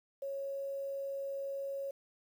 sine tone with quantisation, 551 Hz, C#5, 11 cents flat, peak -36 dBFS, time 0.22-1.91 s, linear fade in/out 5 ms, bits 10, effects none

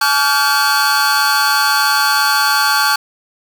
45% pulse tone cluster, 854 / 1142 / 1406 / 1554 / 4485 Hz, G#5 / D6 / F6 / G6 / C#8, +48 / -49 / +11 / -16 / +19 cents, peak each -18 dBFS, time 0.01-2.96 s, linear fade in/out 5 ms, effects none

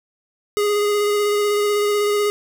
square tone with vibrato, 413.6 Hz, G#4, 7 cents flat, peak -17 dBFS, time 0.57-2.3 s, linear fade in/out 0 ms, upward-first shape square, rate 16 Hz, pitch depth 12 cents each way, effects none

